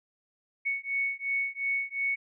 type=beating tone pair; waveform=sine; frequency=2217 / 2219.8 Hz; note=C#7 / C#7; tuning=0 / +2 cents; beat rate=2.8 Hz; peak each=-31 dBFS; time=0.65-2.16 s; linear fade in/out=20 ms; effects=none